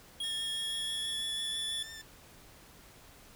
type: tone with pitch glide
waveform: square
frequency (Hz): 3291 to 3445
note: G#7 to A7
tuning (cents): -16 to -37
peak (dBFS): -34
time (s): 0.2-1.83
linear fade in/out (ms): 5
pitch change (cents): +79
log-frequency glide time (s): 0.52-1.6
type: tone with vibrato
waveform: 15% pulse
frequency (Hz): 1783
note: A6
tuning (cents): +22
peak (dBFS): -38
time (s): 0.23-2.02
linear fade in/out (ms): 10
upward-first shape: triangle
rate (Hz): 6.1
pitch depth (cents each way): 23
effects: pink hiss -56 dBFS RMS until 3.35 s